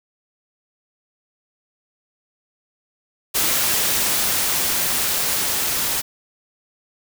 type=noise with level ramp; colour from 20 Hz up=white; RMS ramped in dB=-19 to -22 dBFS; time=3.34-6.02 s; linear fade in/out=20 ms; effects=none